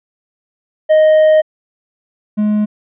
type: tone pair in turn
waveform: triangle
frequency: 622.3 / 210.7 Hz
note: D#5 / G#3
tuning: 0 / +25 cents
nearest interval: octave + perfect fifth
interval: 1875 cents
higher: first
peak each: -4 / -9 dBFS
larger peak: first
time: 0.89-1.42 / 2.37-2.66 s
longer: first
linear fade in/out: 20 ms
effects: resampled to 8000 Hz